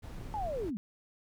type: noise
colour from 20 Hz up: brown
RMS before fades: -42 dBFS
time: 0.02-0.71 s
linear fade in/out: 20 ms
type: linear sweep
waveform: sine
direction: down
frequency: 881 to 185 Hz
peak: -33 dBFS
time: 0.34-0.77 s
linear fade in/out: 0 ms
effects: none